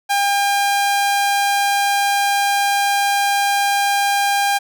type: tone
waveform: sawtooth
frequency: 803 Hz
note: G5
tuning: 41 cents sharp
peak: -11 dBFS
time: 0.09-4.59 s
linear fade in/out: 20 ms
effects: none